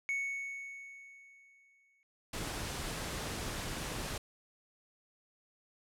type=tone with exponential decay; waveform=triangle; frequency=2217 Hz; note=C#7; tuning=in tune; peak=-29 dBFS; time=0.09-2.03 s; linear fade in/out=0 ms; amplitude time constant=420 ms
type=noise; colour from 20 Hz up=pink; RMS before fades=-39 dBFS; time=2.33-4.18 s; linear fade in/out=5 ms
effects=low-pass 11000 Hz 12 dB/octave